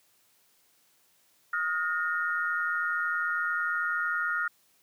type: tone cluster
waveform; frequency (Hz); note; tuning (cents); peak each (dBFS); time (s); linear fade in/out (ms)
sine; 1259 / 1428 / 1836; D#6 / F6 / A#6; +20 / +38 / -27; -34 / -28 / -34; 1.53-4.48; 5
effects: white hiss -66 dBFS RMS until 4.82 s + high-pass 80 Hz 12 dB/octave